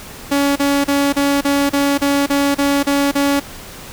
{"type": "tone bursts", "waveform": "sawtooth", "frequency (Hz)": 281.8, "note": "C#4", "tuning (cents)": 29, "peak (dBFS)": -9, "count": 11, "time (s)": [0.31, 3.4], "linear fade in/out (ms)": 10, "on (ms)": 250, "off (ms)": 34, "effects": ["pink hiss -34 dBFS RMS until 3.92 s"]}